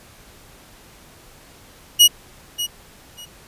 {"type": "tone with echo", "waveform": "sawtooth", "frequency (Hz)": 2900, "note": "F#7", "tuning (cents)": -35, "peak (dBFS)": -4, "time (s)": [1.99, 2.08], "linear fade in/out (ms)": 20, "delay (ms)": 590, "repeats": 2, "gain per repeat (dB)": -14, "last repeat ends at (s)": 3.26, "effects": ["pink hiss -47 dBFS RMS until 3.47 s", "resampled to 32000 Hz"]}